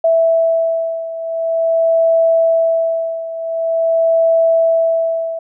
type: beating tone pair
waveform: sine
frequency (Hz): 658 / 658.46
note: E5 / E5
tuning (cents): -3 / -2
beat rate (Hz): 0.46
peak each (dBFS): -13 / -17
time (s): 0.04-5.39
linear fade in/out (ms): 5
effects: none